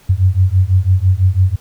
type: beating tone pair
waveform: sine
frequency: 90.5 / 96.5 Hz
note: F#2 / G2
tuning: -38 / -27 cents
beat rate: 6 Hz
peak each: -12 dBFS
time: 0.09-1.56 s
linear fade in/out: 10 ms
effects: pink hiss -48 dBFS RMS until 1.6 s